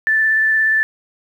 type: tone with vibrato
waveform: sine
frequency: 1760 Hz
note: A6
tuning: in tune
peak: -12 dBFS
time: 0.07-0.83 s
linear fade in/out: 0 ms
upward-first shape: square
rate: 17 Hz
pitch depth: 9 cents each way
effects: 8-bit